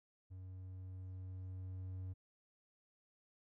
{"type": "tone with level ramp", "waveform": "triangle", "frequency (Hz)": 93, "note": "F#2", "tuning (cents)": 9, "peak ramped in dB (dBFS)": [-46, -40], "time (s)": [0.3, 2.14], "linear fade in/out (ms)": 20, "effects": []}